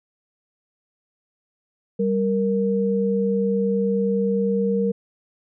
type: tone pair together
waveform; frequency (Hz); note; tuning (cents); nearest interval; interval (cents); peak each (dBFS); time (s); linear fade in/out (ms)
sine; 195.8 / 466.2; G3 / A#4; -2 / 0; octave + minor third; 1502; -21; 1.99-4.92; 10
effects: none